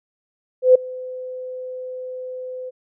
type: tone with ADSR envelope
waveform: sine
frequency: 509 Hz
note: C5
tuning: 48 cents flat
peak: -5 dBFS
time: 0.62-2.71 s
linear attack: 130 ms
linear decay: 7 ms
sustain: -23 dB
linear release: 26 ms
effects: none